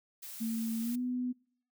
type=noise; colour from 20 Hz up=blue; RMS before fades=-45 dBFS; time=0.22-0.96 s; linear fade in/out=10 ms
type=tone with pitch glide; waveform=sine; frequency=226 to 249.3 Hz; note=A3 to B3; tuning=+47 to +16 cents; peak=-31 dBFS; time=0.4-1.33 s; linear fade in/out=20 ms; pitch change=+169 cents; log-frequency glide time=0.8-1 s
effects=noise-tail reverb RT60 0.6 s tail -25 dB re dry